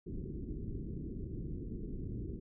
pink low-pass noise, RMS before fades -41 dBFS, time 0.06-2.4 s, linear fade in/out 10 ms, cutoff 390 Hz, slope 48 dB/octave, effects none

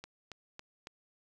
click train, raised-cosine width 0.2 ms, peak -27 dBFS, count 4, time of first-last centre 0.04-0.871 s, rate 3.61 Hz, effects none

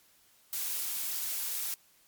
blue noise, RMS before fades -34 dBFS, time 0.53-1.74 s, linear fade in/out 0 ms, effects white hiss -64 dBFS RMS until 2.07 s + MP3 96 kbps

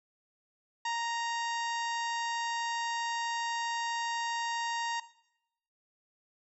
harmonic tone, 932.3 Hz, A#5, in tune, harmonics 1 / 2 / 3 / 4 / 5 / 6 / 7 / 8, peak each -32 / -38 / -42 / -44 / -46 / -48 / -49 / -50 dBFS, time 0.85-5 s, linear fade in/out 5 ms, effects noise-tail reverb RT60 0.8 s tail -17 dB re dry

